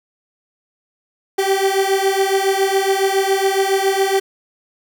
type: beating tone pair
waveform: 30% pulse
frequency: 384.8 / 392 Hz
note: G4 / G4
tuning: -32 / 0 cents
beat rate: 7.2 Hz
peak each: -15 dBFS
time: 1.38-4.2 s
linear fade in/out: 10 ms
effects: none